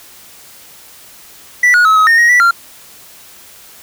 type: tone with pitch steps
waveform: triangle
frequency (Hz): 1966 / 1450 / 1288 / 1272 / 1837 / 1883 / 1959 / 1383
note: B6 / F#6 / E6 / D#6 / A#6 / A#6 / B6 / F6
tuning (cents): -8 / -35 / -41 / +38 / -26 / +17 / -15 / -17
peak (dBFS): -4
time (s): 1.63-2.51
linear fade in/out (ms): 5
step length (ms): 110
effects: white hiss -39 dBFS RMS until 3.82 s